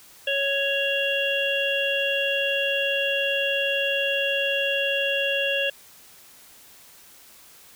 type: harmonic tone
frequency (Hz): 554.4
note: C#5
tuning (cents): 0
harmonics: 1 / 3 / 5 / 6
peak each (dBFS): -26 / -29 / -25 / -30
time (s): 0.27-5.7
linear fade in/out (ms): 5
effects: white hiss -50 dBFS RMS until 7.75 s